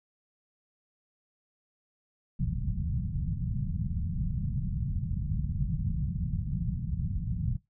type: low-pass noise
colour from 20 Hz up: white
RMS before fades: -31 dBFS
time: 2.39-7.57 s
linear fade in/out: 10 ms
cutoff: 180 Hz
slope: 48 dB/octave
effects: noise-tail reverb RT60 0.2 s tail -21 dB re dry